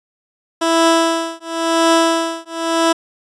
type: tone with tremolo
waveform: 15% pulse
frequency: 330 Hz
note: E4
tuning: 2 cents sharp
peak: -3 dBFS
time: 0.61-2.93 s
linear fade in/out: 10 ms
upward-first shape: triangle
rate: 0.95 Hz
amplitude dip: 100%
effects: resampled to 22050 Hz